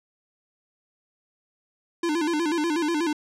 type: tone with vibrato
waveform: square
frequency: 320 Hz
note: D#4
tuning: 49 cents sharp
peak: -23 dBFS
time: 2.03-3.13 s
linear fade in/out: 5 ms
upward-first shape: square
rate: 8.2 Hz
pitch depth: 110 cents each way
effects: low-pass 8000 Hz 12 dB/octave